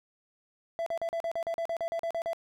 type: tone bursts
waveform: triangle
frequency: 668 Hz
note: E5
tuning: 23 cents sharp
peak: -27 dBFS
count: 14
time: 0.79-2.332 s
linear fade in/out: 0 ms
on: 73 ms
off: 40 ms
effects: none